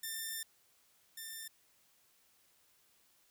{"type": "tone pair in turn", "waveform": "5% pulse", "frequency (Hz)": [1793, 1793], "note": ["A6", "A6"], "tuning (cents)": [32, 32], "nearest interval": "unison", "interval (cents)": 0, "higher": "neither", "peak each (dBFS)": [-28, -33], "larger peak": "first", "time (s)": [[0.03, 0.43], [1.17, 1.48]], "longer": "first", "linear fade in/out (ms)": 5, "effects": ["white hiss -70 dBFS RMS until 3.3 s"]}